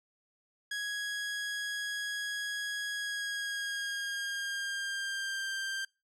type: tone with pitch glide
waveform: sawtooth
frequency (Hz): 1661.2 to 1579.8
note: G#6 to G6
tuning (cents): 0 to +13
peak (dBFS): -30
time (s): 0.71-5.85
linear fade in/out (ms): 5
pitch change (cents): -87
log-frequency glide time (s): 2.91-5.51
effects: noise-tail reverb RT60 0.3 s tail -26 dB re dry + low-pass 9000 Hz 12 dB/octave